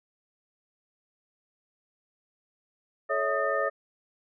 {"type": "tone cluster", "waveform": "sine", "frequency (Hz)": [431.5, 557, 650, 1243, 1803], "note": ["A4", "C#5", "E5", "D#6", "A6"], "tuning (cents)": [-34, 8, -24, -2, 42], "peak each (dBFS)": [-34, -29, -31, -30, -32], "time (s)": [3.09, 3.7], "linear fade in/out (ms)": 20, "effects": []}